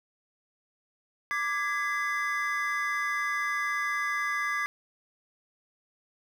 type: chord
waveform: triangle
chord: G# diminished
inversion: second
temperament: equal with one note detuned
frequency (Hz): 1174.7 / 1661.2 / 2026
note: D6 / G#6 / B6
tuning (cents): 0 / 0 / +44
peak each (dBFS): -30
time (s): 1.31-4.66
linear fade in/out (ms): 0
effects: 9-bit